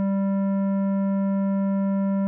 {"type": "tone with tanh clipping", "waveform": "sine", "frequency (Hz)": 196, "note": "G3", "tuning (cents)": 0, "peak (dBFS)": -22, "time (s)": [0, 2.27], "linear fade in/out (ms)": 0, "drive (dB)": 12, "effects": []}